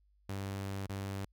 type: tone with dropouts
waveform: sawtooth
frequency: 98 Hz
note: G2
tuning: in tune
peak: -33 dBFS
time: 0.29-1.25 s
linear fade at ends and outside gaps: 5 ms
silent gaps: 0.867-0.894 s
effects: added 50 Hz sine -66 dBFS peak until 1.32 s